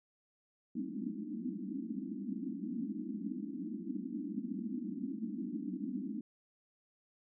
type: band-pass noise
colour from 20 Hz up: pink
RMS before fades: -40 dBFS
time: 0.75-6.21 s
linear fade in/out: 5 ms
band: 190 to 320 Hz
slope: 96 dB/octave
effects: none